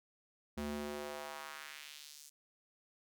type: tone with high-pass filter sweep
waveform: square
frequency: 73.42 Hz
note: D2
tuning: in tune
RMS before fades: -45 dBFS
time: 0.57-2.3 s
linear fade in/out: 10 ms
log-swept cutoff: 150 to 7000 Hz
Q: 1.4
effects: none